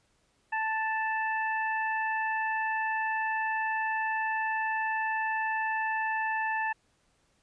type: harmonic tone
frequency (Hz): 880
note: A5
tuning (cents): 0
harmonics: 1 / 2 / 3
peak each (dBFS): -30 / -31 / -39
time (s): 0.52-6.73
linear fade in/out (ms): 10
effects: pink hiss -70 dBFS RMS until 7.42 s + resampled to 22050 Hz